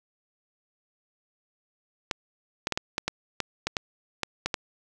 clicks, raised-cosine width 0.2 ms, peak -9 dBFS, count 12, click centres 2.112 / 2.671 / 2.723 / 2.775 / 2.981 / 3.08 / 3.403 / 3.67 / 3.768 / 4.233 / 4.46 / 4.542 s, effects none

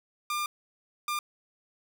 sawtooth tone bursts at uneven times, 1199 Hz, D6, 36 cents sharp, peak -25 dBFS, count 2, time 0.3-0.46 / 1.08-1.19 s, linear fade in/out 2 ms, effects none

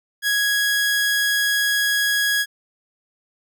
sawtooth tone, 1661.2 Hz, G#6, in tune, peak -14 dBFS, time 0.22-2.46 s, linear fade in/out 50 ms, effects none

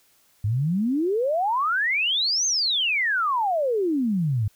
sine exponential two-way sweep, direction up then down, 98 to 6460 to 98 Hz, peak -20 dBFS, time 0.44-4.48 s, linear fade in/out 5 ms, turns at 2.46 s, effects white hiss -61 dBFS RMS until 4.55 s

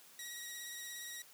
10% pulse tone with vibrato, 1906 Hz, A#6, 38 cents sharp, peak -35 dBFS, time 0.19-1.22 s, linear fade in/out 2 ms, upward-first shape triangle, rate 17 Hz, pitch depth 29 cents each way, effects white hiss -60 dBFS RMS until 1.33 s + high-pass 150 Hz 12 dB/octave

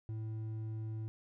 sine tone with hard clipping, 110 Hz, A2, in tune, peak -39 dBFS, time 0.09-1.08 s, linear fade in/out 0 ms, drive 5 dB, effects none

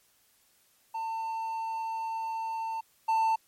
triangle tone pair in turn, 898 / 892.3 Hz, A5 / A5, +35 / +24 cents, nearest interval unison, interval 11 cents, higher first, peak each -29 / -21 dBFS, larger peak second, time 0.94-2.81 / 3.08-3.36 s, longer first, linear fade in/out 10 ms, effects white hiss -66 dBFS RMS until 3.47 s + MP3 64 kbps

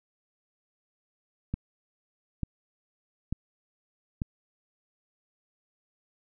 click train, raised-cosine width 5 ms, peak -17 dBFS, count 4, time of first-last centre 1.54-4.219 s, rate 1.12 Hz, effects none

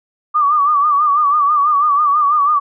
sine tone with vibrato, 1174 Hz, D6, 1 cent flat, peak -10 dBFS, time 0.34-2.6 s, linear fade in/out 20 ms, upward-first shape sine, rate 6.1 Hz, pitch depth 81 cents each way, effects none

